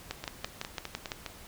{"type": "two click trains", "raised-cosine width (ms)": 0.2, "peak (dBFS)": [-19, -16], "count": [6, 7], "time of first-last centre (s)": [[0.24, 1.262], [0.11, 1.118]], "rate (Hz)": [4.89, 5.95], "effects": ["pink hiss -50 dBFS RMS until 1.47 s"]}